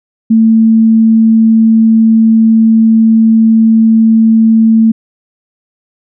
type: tone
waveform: sine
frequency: 223.5 Hz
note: A3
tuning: 27 cents sharp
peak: -3 dBFS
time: 0.3-4.92 s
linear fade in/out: 10 ms
effects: none